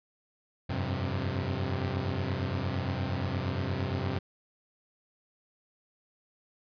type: chord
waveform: sawtooth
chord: F suspended second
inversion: none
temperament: equal with one note detuned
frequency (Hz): 89.4 / 98 / 130.81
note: F2 / G2 / C3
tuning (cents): +41 / 0 / 0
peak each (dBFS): -30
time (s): 0.69-4.19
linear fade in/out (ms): 10
effects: resampled to 11025 Hz